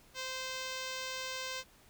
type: tone with notch filter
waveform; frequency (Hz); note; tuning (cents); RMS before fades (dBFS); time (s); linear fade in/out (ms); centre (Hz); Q
5% pulse; 519; C5; -14; -40; 0.14-1.64; 50; 12000; 0.92
effects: pink hiss -62 dBFS RMS until 1.89 s